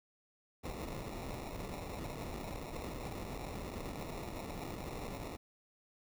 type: noise with sample-and-hold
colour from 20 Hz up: pink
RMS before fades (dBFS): -43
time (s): 0.63-5.37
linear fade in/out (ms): 20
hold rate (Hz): 1575
effects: none